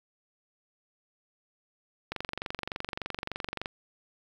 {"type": "click train", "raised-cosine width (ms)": 0.3, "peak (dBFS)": -17, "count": 37, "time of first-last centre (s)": [2.12, 3.658], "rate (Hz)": 23.4, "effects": ["8-bit"]}